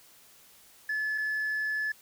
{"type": "tone pair in turn", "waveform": "sine", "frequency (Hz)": [1724, 1724], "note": ["A6", "A6"], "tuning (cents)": [-36, -36], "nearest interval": "unison", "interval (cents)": 0, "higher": "neither", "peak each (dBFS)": -26, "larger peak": "neither", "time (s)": [[0.89, 1.18], [1.18, 1.92]], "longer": "second", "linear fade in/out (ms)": 5, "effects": ["tanh soft clip ceiling -26 dBFS", "white hiss -57 dBFS RMS until 2.01 s"]}